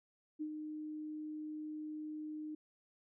sine tone with ADSR envelope, 306.3 Hz, D#4, 27 cents flat, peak -36 dBFS, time 0.39-2.55 s, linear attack 25 ms, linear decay 74 ms, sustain -5 dB, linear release 5 ms, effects none

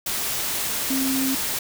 sine tone in noise, 266.3 Hz, C4, 31 cents sharp, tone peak -22 dBFS, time 0.9-1.35 s, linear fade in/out 5 ms, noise white, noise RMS -26 dBFS, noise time 0.06-1.59 s, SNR +1 dB, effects none

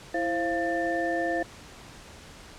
sine tone cluster, 332.6 / 529 / 691 / 1781 Hz, E4 / C5 / F5 / A6, +16 / +19 / -19 / +21 cents, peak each -30 / -32 / -29 / -32 dBFS, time 0.14-1.43 s, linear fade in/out 5 ms, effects pink hiss -47 dBFS RMS until 2.58 s + low-pass 8000 Hz 12 dB/octave

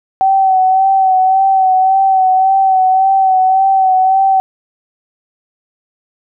sine tone with vibrato, 762 Hz, G5, 49 cents flat, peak -7 dBFS, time 0.21-4.4 s, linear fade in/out 0 ms, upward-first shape sine, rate 1.8 Hz, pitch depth 31 cents each way, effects none

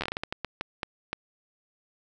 slowing click train, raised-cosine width 0.3 ms, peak -14 dBFS, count 13, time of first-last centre 0.01-1.13 s, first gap 11 ms, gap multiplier 1.35, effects none

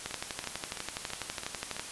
two click trains, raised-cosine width 0.2 ms, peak -20 / -16 dBFS, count 6 / 22, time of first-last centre 0.11-1.766 / 0.06-1.796 s, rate 3.02 / 12.1 Hz, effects white hiss -42 dBFS RMS until 1.91 s + resampled to 24000 Hz

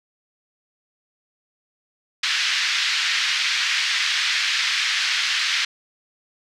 pink band-pass noise, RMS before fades -22 dBFS, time 2.23-5.65 s, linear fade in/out 5 ms, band 1700 to 5200 Hz, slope 24 dB/octave, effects none

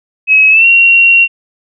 sine tone with pitch glide, 2560 to 2744 Hz, D#7 to F7, +49 to -31 cents, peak -3 dBFS, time 0.27-1.28 s, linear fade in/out 50 ms, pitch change +120 cents, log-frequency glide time 0.5-0.66 s, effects none

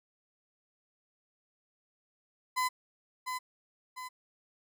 35% pulse tone with echo, 1013 Hz, B5, 44 cents sharp, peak -26 dBFS, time 2.56-2.69 s, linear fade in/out 20 ms, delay 700 ms, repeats 2, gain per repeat -6 dB, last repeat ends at 4.09 s, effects none

